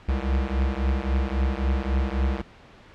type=beating tone pair; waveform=square; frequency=64.7 / 68.4 Hz; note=C2 / C#2; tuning=-19 / -23 cents; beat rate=3.7 Hz; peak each=-25 / -26 dBFS; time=0.08-2.42 s; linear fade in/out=10 ms; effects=pink hiss -49 dBFS RMS until 2.94 s + low-pass 3000 Hz 12 dB/octave